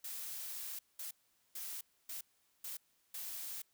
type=noise bursts at uneven times; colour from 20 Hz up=blue; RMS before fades=-44 dBFS; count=6; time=0.04-0.79 / 0.99-1.11 / 1.55-1.81 / 2.09-2.21 / 2.64-2.77 / 3.14-3.62 s; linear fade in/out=5 ms; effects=white hiss -75 dBFS RMS until 3.73 s